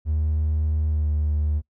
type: tone with pitch glide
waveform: triangle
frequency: 77.1 to 75.34 Hz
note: D#2 to D2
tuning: -15 to +45 cents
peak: -17 dBFS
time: 0.05-1.62 s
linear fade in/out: 50 ms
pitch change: -40 cents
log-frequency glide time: 0.89-1.08 s
effects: noise-tail reverb RT60 0.1 s tail -24 dB re dry + tanh soft clip ceiling -14 dBFS